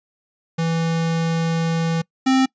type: tone pair in turn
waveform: square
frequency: 164.81 / 263 Hz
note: E3 / C4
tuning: 0 / +9 cents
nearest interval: minor sixth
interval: 809 cents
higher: second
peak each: -19 / -14 dBFS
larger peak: second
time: 0.58-2.02 / 2.26-2.46 s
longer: first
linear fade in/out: 10 ms
effects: noise-tail reverb RT60 0.1 s tail -24 dB re dry + resampled to 16000 Hz